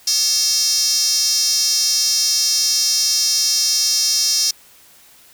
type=tone with high-pass filter; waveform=square; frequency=245.7 Hz; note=B3; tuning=9 cents flat; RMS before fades=-17 dBFS; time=0.07-4.51 s; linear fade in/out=5 ms; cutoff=5300 Hz; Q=6.7; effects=white hiss -48 dBFS RMS until 5.33 s